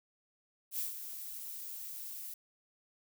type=noise with ADSR envelope; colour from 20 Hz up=violet; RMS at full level=-35 dBFS; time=0.71-2.34 s; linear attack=77 ms; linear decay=140 ms; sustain=-9 dB; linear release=5 ms; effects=none